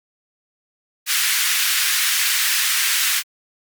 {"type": "high-pass noise", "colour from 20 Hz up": "pink", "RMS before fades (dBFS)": -19, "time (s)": [1.06, 3.23], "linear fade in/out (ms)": 50, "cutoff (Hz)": 1600, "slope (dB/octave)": 24, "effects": ["Opus 48 kbps"]}